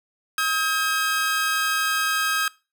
sawtooth tone pair together, 1274.7 / 1606 Hz, D#6 / G6, +41 / +41 cents, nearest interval major third, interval 400 cents, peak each -20 dBFS, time 0.38-2.48 s, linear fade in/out 2 ms, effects noise-tail reverb RT60 0.3 s tail -22 dB re dry

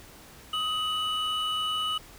triangle tone pair together, 1257.5 / 2960 Hz, D#6 / F#7, +18 / 0 cents, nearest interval octave + minor third, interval 1482 cents, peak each -29 / -27 dBFS, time 0.53-1.98 s, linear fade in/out 5 ms, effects pink hiss -50 dBFS RMS until 2.18 s

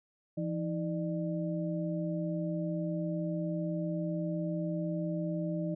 sine tone cluster, 169.2 / 316.7 / 599 Hz, E3 / D#4 / D5, +45 / +31 / +34 cents, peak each -33 / -37 / -38 dBFS, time 0.37-5.75 s, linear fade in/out 10 ms, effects none

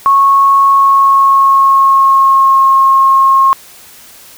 sine tone with pitch glide, 1100 to 1078 Hz, C#6 to C#6, -14 to -49 cents, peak -4 dBFS, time 0.06-3.53 s, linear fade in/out 0 ms, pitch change -35 cents, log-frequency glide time 0.66-2.65 s, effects white hiss -37 dBFS RMS until 4.37 s

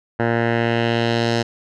10% pulse tone with low-pass filter sweep, 116.54 Hz, A#2, in tune, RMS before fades -19 dBFS, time 0.19-1.43 s, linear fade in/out 10 ms, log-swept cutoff 1500 to 5200 Hz, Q 1.7, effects none

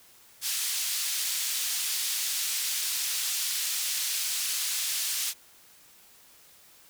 pink band-pass noise, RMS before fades -30 dBFS, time 0.41-5.34 s, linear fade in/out 50 ms, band 3700 to 16000 Hz, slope 12 dB/octave, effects white hiss -56 dBFS RMS until 6.89 s

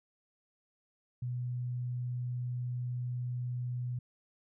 sine tone, 123.47 Hz, B2, in tune, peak -33 dBFS, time 1.22-3.99 s, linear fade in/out 5 ms, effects none

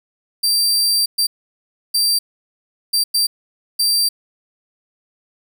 sawtooth tone bursts at uneven times, 4699 Hz, D8, in tune, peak -11 dBFS, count 6, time 0.43-1.06 / 1.18-1.27 / 1.94-2.19 / 2.93-3.04 / 3.14-3.27 / 3.79-4.09 s, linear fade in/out 10 ms, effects none

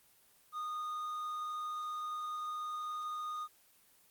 triangle tone, 1231 Hz, D#6, 19 cents flat, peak -34 dBFS, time 0.52-3.48 s, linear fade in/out 50 ms, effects white hiss -66 dBFS RMS until 4.1 s + Opus 24 kbps

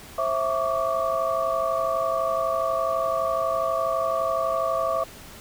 sine tone cluster, 533 / 658 / 1129 / 1181 Hz, C5 / E5 / C#6 / D6, +32 / -3 / +31 / +9 cents, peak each -29 / -25 / -28 / -29 dBFS, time 0.18-5.04 s, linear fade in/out 5 ms, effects pink hiss -44 dBFS RMS until 5.4 s

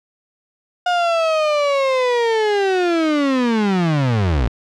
35% pulse linear sweep, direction down, 720 to 52 Hz, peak -13 dBFS, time 0.86-4.48 s, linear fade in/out 5 ms, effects low-pass 4000 Hz 12 dB/octave

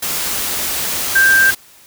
sine tone in noise, 1578 Hz, G6, 11 cents sharp, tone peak -8 dBFS, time 1.15-1.51 s, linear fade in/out 10 ms, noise white, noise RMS -20 dBFS, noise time 0.02-1.55 s, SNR +9 dB, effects white hiss -45 dBFS RMS until 1.86 s

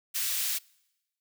white high-pass noise, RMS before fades -30 dBFS, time 0.14-0.59 s, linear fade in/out 20 ms, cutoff 2100 Hz, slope 12 dB/octave, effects noise-tail reverb RT60 1.0 s tail -26 dB re dry

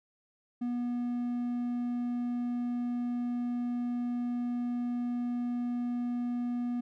triangle tone, 242.5 Hz, B3, 31 cents flat, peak -28 dBFS, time 0.61-6.81 s, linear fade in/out 10 ms, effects none

